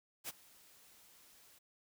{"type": "noise with ADSR envelope", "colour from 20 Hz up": "white", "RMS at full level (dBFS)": -41, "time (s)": [0.24, 1.59], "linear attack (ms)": 46, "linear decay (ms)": 27, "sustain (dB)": -22, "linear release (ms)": 12, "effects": []}